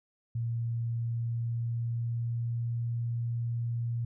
sine tone with pitch glide, 116.54 to 117.69 Hz, A#2 to A#2, 0 to +17 cents, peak -29 dBFS, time 0.35-4.05 s, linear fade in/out 5 ms, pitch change +17 cents, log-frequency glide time 0.91-2.81 s, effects none

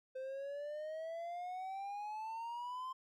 triangle exponential sweep, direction up, 516 to 1046.5 Hz, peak -39 dBFS, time 0.15-2.93 s, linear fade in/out 10 ms, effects none

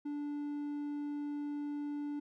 triangle tone with hard clipping, 291.5 Hz, D4, 13 cents flat, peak -37 dBFS, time 0.05-2.2 s, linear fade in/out 10 ms, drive 6 dB, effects none

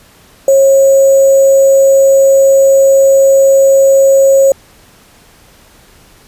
sine tone with sample-and-hold, 544 Hz, C#5, 33 cents flat, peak -3 dBFS, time 0.48-4.52 s, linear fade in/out 2 ms, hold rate 7350 Hz, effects pink hiss -43 dBFS RMS until 6.27 s + resampled to 32000 Hz

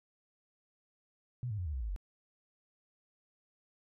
sine tone with pitch steps, 123.47 / 105.03 / 89.35 / 76 / 64.65 / 55 / 46.79 Hz, B2 / G#2 / F2 / D#2 / C2 / A1 / F#1, 0 / +20 / +40 / -40 / -20 / 0 / +20 cents, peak -34 dBFS, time 1.43-1.962 s, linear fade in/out 0 ms, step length 76 ms, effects none

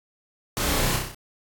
pink noise with echo, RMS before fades -26 dBFS, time 0.57-0.96 s, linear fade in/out 0 ms, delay 31 ms, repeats 6, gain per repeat -3 dB, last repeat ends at 1.146 s, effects AAC 64 kbps

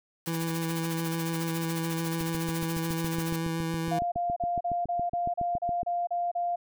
white noise with tremolo, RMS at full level -38 dBFS, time 0.26-3.36 s, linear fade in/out 0 ms, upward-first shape sine, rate 14 Hz, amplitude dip 90%
25% pulse tone with vibrato, 164.7 Hz, E3, 1 cent flat, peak -25 dBFS, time 0.27-3.99 s, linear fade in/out 5 ms, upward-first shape sine, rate 7 Hz, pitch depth 14 cents each way
click train, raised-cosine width 3 ms, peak -24 dBFS, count 27, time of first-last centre 2.21-5.831 s, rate 7.18 Hz
sine tone bursts, 698.5 Hz, F5, in tune, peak -26 dBFS, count 11, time 3.91-6.56 s, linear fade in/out 10 ms, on 210 ms, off 34 ms
effects none

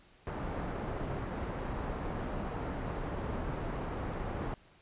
pink low-pass noise, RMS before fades -37 dBFS, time 0.27-4.54 s, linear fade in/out 0 ms, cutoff 1200 Hz, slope 12 dB/octave, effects pink hiss -62 dBFS RMS until 4.81 s + resampled to 8000 Hz

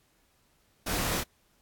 pink noise with echo, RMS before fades -32 dBFS, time 0.86-1.21 s, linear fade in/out 10 ms, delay 27 ms, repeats 1, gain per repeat -2 dB, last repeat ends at 1.237 s, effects pink hiss -68 dBFS RMS until 1.61 s + AAC 64 kbps

